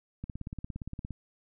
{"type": "click train", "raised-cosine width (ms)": 5, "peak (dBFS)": -25, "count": 16, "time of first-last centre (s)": [0.24, 1.107], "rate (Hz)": 17.3, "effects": []}